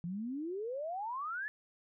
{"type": "exponential sweep", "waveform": "sine", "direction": "up", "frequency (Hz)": [165.4, 1761], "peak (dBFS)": -36, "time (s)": [0.04, 1.48], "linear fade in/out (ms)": 0, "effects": []}